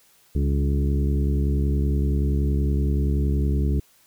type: harmonic tone with a mistuned harmonic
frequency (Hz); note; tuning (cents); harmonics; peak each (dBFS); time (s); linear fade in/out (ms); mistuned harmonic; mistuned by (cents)
70.6; C#2; +32; 1 / 2 / 3 / 4 / 5 / 6; -20 / -26 / -30 / -32 / -34 / -36; 0.35-3.8; 5; 3; -45
effects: white hiss -58 dBFS RMS until 4.06 s